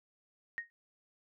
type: tone with exponential decay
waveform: sine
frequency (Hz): 1864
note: A#6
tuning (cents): -1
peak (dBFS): -31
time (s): 0.58-0.7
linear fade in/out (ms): 0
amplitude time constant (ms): 24
effects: none